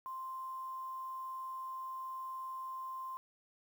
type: tone with quantisation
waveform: sine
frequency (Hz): 1046.5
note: C6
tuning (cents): 0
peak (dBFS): -40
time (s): 0.06-3.17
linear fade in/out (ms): 0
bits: 10
effects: none